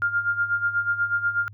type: tone with tremolo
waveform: sine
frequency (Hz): 1404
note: F6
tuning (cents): +9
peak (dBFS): -18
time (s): 0.02-1.48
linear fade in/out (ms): 0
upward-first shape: sine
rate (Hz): 8.2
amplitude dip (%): 75
effects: added 103 Hz sine -42 dBFS peak until 1.53 s